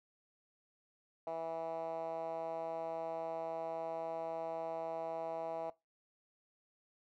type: tone with band-pass filter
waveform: 10% pulse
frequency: 163.7 Hz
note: E3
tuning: 12 cents flat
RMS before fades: -40 dBFS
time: 1.27-5.7 s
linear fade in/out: 2 ms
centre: 690 Hz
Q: 3.9
effects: noise-tail reverb RT60 0.2 s tail -20 dB re dry